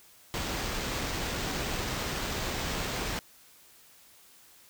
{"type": "noise with sample-and-hold", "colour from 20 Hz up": "pink", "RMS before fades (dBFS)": -33, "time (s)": [0.34, 3.19], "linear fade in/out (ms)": 0, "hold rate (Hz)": 11025, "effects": ["white hiss -57 dBFS RMS until 4.69 s"]}